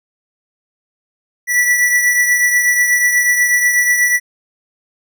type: beating tone pair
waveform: square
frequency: 1956 / 1964.2 Hz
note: B6 / B6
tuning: -17 / -10 cents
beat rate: 8.2 Hz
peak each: -12 / -21 dBFS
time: 1.47-4.2 s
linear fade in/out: 50 ms
effects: none